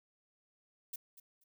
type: noise with echo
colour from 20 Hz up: violet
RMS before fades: -42 dBFS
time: 0.93-0.96 s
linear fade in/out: 5 ms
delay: 240 ms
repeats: 2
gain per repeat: -14 dB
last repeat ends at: 1.44 s
effects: none